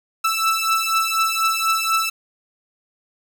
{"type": "beating tone pair", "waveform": "sawtooth", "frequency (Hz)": [1318.5, 1322.6], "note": ["E6", "E6"], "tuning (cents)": [0, 5], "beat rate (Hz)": 4.1, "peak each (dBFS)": -17, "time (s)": [0.24, 2.1], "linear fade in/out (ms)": 10, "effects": []}